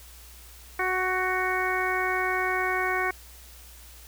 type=harmonic tone with a mistuned harmonic; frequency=370 Hz; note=F#4; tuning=in tune; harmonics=1 / 2 / 3 / 4 / 5 / 6; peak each=-31 / -31 / -31 / -31 / -31 / -31 dBFS; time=0.79-3.11 s; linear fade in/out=5 ms; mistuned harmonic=4; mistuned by=+16 cents; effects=added 60 Hz sine -48 dBFS peak until 4.07 s + white hiss -50 dBFS RMS until 4.07 s